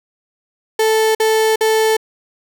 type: tone bursts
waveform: 35% pulse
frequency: 439.6 Hz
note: A4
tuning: 2 cents flat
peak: -10 dBFS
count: 3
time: 0.79-1.968 s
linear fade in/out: 5 ms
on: 360 ms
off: 49 ms
effects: none